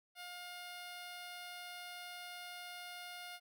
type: tone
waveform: 10% pulse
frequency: 711 Hz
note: F5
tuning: 31 cents sharp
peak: -38 dBFS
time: 0.15-3.4 s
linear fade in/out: 50 ms
effects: none